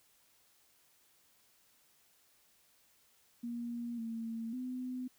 sine tone with pitch steps, 237.1 / 227.4 / 253.1 Hz, A#3 / A#3 / B3, +30 / -43 / +43 cents, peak -37 dBFS, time 3.43-5.08 s, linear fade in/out 10 ms, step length 550 ms, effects white hiss -69 dBFS RMS until 5.18 s

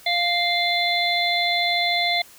harmonic tone with a mistuned harmonic, 698.5 Hz, F5, in tune, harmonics 1 / 3 / 5 / 6, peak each -24 / -23 / -25 / -26 dBFS, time 0.06-2.22 s, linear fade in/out 5 ms, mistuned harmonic 6, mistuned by -42 cents, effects white hiss -48 dBFS RMS until 2.38 s

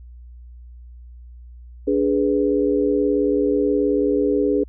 sine chord, G# diminished, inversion second, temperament equal with one note detuned, 289.3 / 415.3 / 493.9 Hz, D4 / G#4 / B4, -26 / 0 / 0 cents, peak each -20 / -19 / -23 dBFS, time 1.87-4.64 s, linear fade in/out 10 ms, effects added 60 Hz sine -38 dBFS peak until 4.68 s

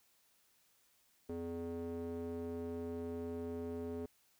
square tone with band-pass filter, 84.2 Hz, E2, 37 cents sharp, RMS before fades -42 dBFS, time 1.29-4.06 s, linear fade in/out 5 ms, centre 360 Hz, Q 3.4, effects white hiss -72 dBFS RMS until 4.39 s

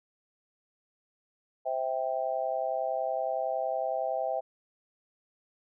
sine chord, C major, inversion none, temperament just, 523.3 / 654.1 / 784.9 Hz, C5 / E5 / G5, 0 / -14 / +2 cents, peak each -34 / -31 / -33 dBFS, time 1.65-4.41 s, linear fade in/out 20 ms, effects none

